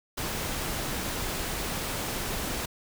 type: noise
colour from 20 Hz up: pink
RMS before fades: -32 dBFS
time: 0.17-2.66 s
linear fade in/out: 10 ms
effects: none